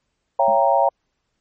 sine chord, C# diminished seventh, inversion none, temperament equal with one note detuned, 554.4 / 675.1 / 784 / 932.3 Hz, C#5 / E5 / G5 / Bb5, 0 / +41 / 0 / 0 cents, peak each -19 dBFS, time 0.39-0.89 s, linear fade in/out 5 ms
sine tone with exponential decay, 210.9 Hz, G#3, 27 cents sharp, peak -28 dBFS, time 0.48-0.66 s, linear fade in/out 0 ms, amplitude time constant 39 ms
effects pink hiss -73 dBFS RMS until 1.4 s + MP3 32 kbps

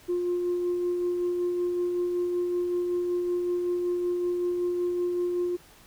sine tone with tremolo, 353.8 Hz, F4, 23 cents sharp, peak -22 dBFS, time 0.08-5.57 s, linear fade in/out 20 ms, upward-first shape sine, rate 5.3 Hz, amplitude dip 30%, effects tanh soft clip ceiling -21 dBFS + pink hiss -54 dBFS RMS until 5.86 s

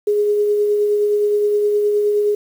sine tone with tremolo, 415.3 Hz, G#4, in tune, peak -12 dBFS, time 0.07-2.35 s, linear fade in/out 5 ms, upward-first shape triangle, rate 9.6 Hz, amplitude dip 30%, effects 7-bit

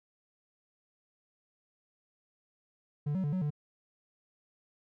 triangle tone with pitch steps, 146.5 / 188.8 / 146 / 185.5 / 147.7 Hz, D3 / F#3 / D3 / F#3 / D3, -4 / +35 / -10 / +5 / +10 cents, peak -27 dBFS, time 3.06-3.505 s, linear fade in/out 10 ms, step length 89 ms, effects none

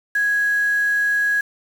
sine tone with quantisation, 1661.2 Hz, G#6, in tune, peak -16 dBFS, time 0.15-1.41 s, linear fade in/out 5 ms, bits 6, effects none

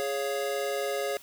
square chord, Db major, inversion second, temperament equal, 415.3 / 554.4 / 698.5 Hz, Ab4 / Db5 / F5, 0 / 0 / 0 cents, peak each -33 / -32 / -37 dBFS, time 0-1.17 s, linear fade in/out 0 ms, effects white hiss -52 dBFS RMS until 1.22 s

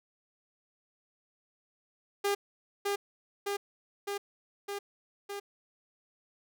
sawtooth tone with echo, 403.1 Hz, G4, 48 cents sharp, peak -23 dBFS, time 2.24-2.35 s, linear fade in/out 10 ms, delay 610 ms, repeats 5, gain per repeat -2 dB, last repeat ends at 5.4 s, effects none

